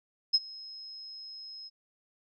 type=tone with ADSR envelope; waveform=sine; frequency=5140 Hz; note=E8; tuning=45 cents flat; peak=-18 dBFS; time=0.33-1.7 s; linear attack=17 ms; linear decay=38 ms; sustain=-24 dB; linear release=32 ms; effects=none